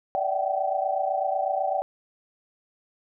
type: tone cluster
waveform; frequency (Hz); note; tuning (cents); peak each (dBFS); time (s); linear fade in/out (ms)
sine; 583 / 653 / 756 / 784; D5 / E5 / F#5 / G5; -13 / -17 / +37 / 0; -29 / -31 / -27 / -29; 0.15-1.82; 0
effects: none